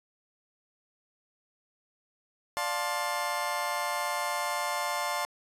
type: chord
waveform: 30% pulse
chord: D minor seventh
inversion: none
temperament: just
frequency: 587.3 / 704.8 / 881 / 1057.2 Hz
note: D5 / F5 / A5 / C6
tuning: 0 / +16 / +2 / +18 cents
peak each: -34 / -33 / -32 / -31 dBFS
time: 2.57-5.25 s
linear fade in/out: 0 ms
effects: resampled to 32000 Hz + 10-bit